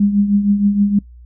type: tone with tremolo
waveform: sine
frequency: 203 Hz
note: G#3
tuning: 39 cents flat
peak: -8 dBFS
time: 0-0.99 s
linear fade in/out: 5 ms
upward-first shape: triangle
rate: 6.4 Hz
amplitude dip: 70%
effects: noise-tail reverb RT60 0.1 s tail -22 dB re dry + added 60 Hz sine -37 dBFS peak until 1.25 s